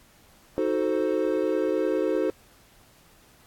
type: chord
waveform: triangle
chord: D# diminished seventh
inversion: none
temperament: equal with one note detuned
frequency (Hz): 313.3 / 370 / 440 / 523.3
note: D#4 / F#4 / A4 / C5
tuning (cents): +12 / 0 / 0 / 0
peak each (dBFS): -26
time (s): 0.58-2.3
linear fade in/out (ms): 0
effects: pink hiss -57 dBFS RMS until 3.46 s + AAC 64 kbps